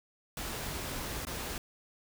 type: noise with dropouts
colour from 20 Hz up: pink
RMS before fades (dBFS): -38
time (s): 0.37-1.58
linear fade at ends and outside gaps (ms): 2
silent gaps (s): 1.251-1.269
effects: none